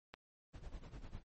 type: click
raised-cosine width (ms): 0.3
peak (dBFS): -32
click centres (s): 0.14
type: noise with tremolo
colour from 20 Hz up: brown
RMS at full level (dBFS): -47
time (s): 0.53-1.23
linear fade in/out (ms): 20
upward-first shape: sine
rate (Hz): 10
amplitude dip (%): 75
effects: MP3 32 kbps